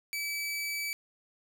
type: tone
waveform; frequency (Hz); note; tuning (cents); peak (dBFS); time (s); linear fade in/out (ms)
sawtooth; 2300; D7; -37; -29; 0.13-0.93; 0
effects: none

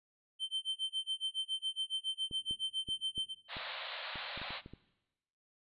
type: tone with tremolo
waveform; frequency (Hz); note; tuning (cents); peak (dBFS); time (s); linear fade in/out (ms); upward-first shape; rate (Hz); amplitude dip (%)
triangle; 3100; G7; -20; -30; 0.39-3.35; 50; sine; 7.2; 100
type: clicks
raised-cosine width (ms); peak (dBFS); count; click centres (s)
3; -35; 11; 2.312 / 2.51 / 2.888 / 3.179 / 3.568 / 4.157 / 4.376 / 4.416 / 4.506 / 4.661 / 4.736
type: band-pass noise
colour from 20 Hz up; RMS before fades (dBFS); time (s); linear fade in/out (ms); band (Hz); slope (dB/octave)
white; -43; 3.48-4.62; 50; 520 to 4200; 96
effects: noise-tail reverb RT60 1.0 s tail -19 dB re dry + resampled to 24000 Hz

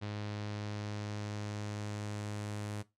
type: tone with low-pass filter sweep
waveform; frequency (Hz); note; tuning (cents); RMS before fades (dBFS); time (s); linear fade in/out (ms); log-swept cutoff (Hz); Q
sawtooth; 104.3; G#2; +8; -40; 0.01-2.83; 20; 4300 to 9600; 1.4
effects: noise-tail reverb RT60 0.2 s tail -17 dB re dry

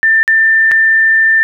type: tone with dropouts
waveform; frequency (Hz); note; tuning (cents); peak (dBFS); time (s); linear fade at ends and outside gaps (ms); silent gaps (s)
sine; 1787; A6; +26; -6; 0.03-1.43; 0; 0.23-0.278 / 0.713-0.717
effects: none

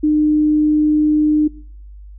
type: tone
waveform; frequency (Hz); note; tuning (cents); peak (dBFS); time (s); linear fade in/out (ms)
sine; 303.1; D#4; -45; -11; 0.03-1.48; 10
effects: noise-tail reverb RT60 0.7 s tail -24 dB re dry + added 50 Hz sine -34 dBFS peak until 2.18 s

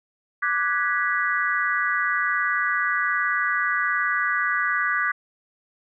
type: chord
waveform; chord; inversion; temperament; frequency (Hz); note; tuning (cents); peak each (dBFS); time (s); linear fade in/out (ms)
sine; G# half-diminished seventh; second; equal with one note detuned; 1174.7 / 1480 / 1661.2 / 1956.2; D6 / F#6 / G#6 / B6; 0 / 0 / 0 / -17; -26; 0.42-5.12; 10
effects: none

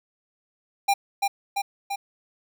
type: tone with echo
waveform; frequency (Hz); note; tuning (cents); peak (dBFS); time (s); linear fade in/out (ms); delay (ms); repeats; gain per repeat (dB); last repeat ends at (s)
square; 799; G5; +33; -18; 0.88-0.94; 10; 340; 3; -3; 1.96
effects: none

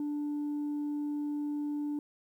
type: tone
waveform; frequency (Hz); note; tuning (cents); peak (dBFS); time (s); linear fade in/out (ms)
sine; 293.7; D4; 0; -29; 0-1.99; 2
effects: tanh soft clip ceiling -30 dBFS + 11-bit

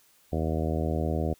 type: harmonic tone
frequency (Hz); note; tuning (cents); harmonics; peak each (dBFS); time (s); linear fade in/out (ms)
79.5; D#2; +38; 1 / 2 / 3 / 4 / 5 / 6 / 7 / 8 / 9; -29 / -32 / -34 / -35 / -36 / -37 / -37 / -38 / -39; 0.32-1.34; 10
effects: white hiss -62 dBFS RMS until 1.39 s

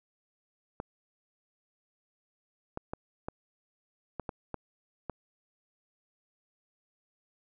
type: clicks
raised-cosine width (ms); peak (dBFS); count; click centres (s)
1; -21; 8; 0.801 / 2.774 / 2.935 / 3.285 / 4.197 / 4.292 / 4.543 / 5.097
effects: none

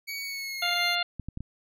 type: tone with pitch glide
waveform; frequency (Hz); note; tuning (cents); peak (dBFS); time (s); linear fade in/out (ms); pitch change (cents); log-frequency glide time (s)
25% pulse; 2253 to 2102; C#7 to C7; +28 to +7; -29; 0.07-0.96; 20; -121; 0.19-0.81
type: harmonic tone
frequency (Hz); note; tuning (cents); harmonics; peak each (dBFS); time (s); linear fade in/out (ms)
700; F5; +4; 1 / 2 / 3 / 4 / 5 / 6; -32 / -32 / -32 / -32 / -32 / -32; 0.62-1.03; 5
type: clicks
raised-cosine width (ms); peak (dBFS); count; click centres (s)
5; -23; 4; 1.197 / 1.286 / 1.374 / 1.406
effects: none

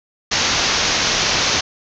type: low-pass noise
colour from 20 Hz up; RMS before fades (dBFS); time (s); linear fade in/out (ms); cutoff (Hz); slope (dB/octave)
white; -18; 0.31-1.61; 10; 6500; 96
effects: none

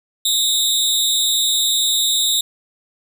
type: tone with amplitude modulation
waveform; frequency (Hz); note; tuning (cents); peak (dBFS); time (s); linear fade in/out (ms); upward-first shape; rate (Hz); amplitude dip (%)
sawtooth; 3729; A#7; 0; -8; 0.25-2.41; 5; sine; 240; 90
effects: none

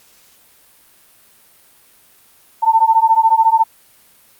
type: beating tone pair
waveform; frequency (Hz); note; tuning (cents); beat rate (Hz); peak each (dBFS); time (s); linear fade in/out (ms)
sine; 890 / 904; A5 / A5; +20 / +47; 14; -12; 2.62-3.64; 20
effects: white hiss -50 dBFS RMS until 4.39 s + Opus 48 kbps

